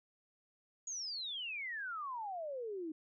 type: exponential sweep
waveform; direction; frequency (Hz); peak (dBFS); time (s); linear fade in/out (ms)
sine; down; 6830 to 304.3; -39; 0.87-2.92; 5
effects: none